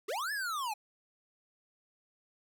square linear two-way sweep, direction up then down, 348.3 to 1760 to 805 Hz, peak -34 dBFS, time 0.08-0.74 s, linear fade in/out 10 ms, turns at 0.32 s, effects none

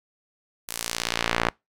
sawtooth tone with band-pass filter sweep, 57.7 Hz, A#1, 17 cents flat, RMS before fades -28 dBFS, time 0.68-1.5 s, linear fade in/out 10 ms, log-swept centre 12000 to 1400 Hz, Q 0.8, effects noise-tail reverb RT60 0.2 s tail -25 dB re dry

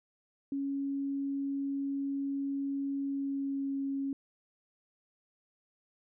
sine tone with pitch glide, 277.2 to 274.6 Hz, C#4 to C#4, 0 to -16 cents, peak -31 dBFS, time 0.52-4.13 s, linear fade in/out 2 ms, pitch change -16 cents, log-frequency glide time 3.03-3.78 s, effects none

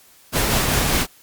pink noise with tremolo, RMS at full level -18 dBFS, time 0.32-1.07 s, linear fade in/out 50 ms, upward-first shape sine, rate 5.1 Hz, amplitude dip 25%, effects white hiss -51 dBFS RMS until 1.22 s + Opus 48 kbps

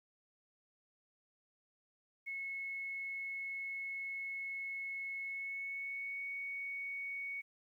sine tone with pitch glide, 2189 to 2229 Hz, C#7 to C#7, -22 to +9 cents, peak -39 dBFS, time 2.26-7.42 s, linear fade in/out 20 ms, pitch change +31 cents, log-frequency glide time 5.21-6.25 s, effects 12-bit

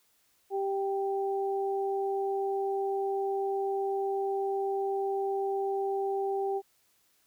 sine tone pair together, 392 / 784 Hz, G4 / G5, 0 / 0 cents, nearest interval octave, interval 1200 cents, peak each -29 / -33 dBFS, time 0.5-6.62 s, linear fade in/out 50 ms, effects white hiss -69 dBFS RMS until 7.26 s

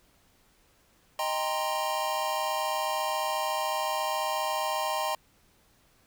square chord, C minor seventh, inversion first, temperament equal with one note detuned, 622.3 / 791.7 / 932.3 / 1046.5 Hz, Eb5 / G5 / Bb5 / C6, 0 / +17 / 0 / 0 cents, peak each -34 dBFS, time 1.19-5.15 s, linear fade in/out 2 ms, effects pink hiss -64 dBFS RMS until 6.06 s

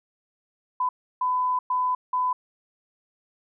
sine tone bursts at uneven times, 1004 Hz, B5, 28 cents sharp, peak -21 dBFS, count 4, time 0.8-0.89 / 1.21-1.59 / 1.7-1.95 / 2.13-2.33 s, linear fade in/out 5 ms, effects none

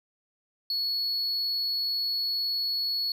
triangle tone, 4381 Hz, C#8, 21 cents flat, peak -25 dBFS, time 0.7-3.12 s, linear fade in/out 2 ms, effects none

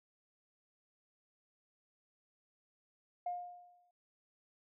sine tone with exponential decay, 710 Hz, F5, 28 cents sharp, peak -33 dBFS, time 3.26-3.91 s, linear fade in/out 5 ms, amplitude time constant 140 ms, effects tanh soft clip ceiling -29 dBFS

